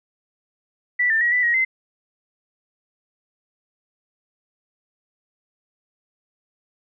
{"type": "tone with pitch steps", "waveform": "sine", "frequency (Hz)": [1965, 1788, 1906, 1983, 1893, 2063], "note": ["B6", "A6", "A#6", "B6", "A#6", "C7"], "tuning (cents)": [-9, 27, 38, 7, 26, -25], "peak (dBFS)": -16, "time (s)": [0.99, 1.65], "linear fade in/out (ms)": 10, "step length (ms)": 110, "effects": []}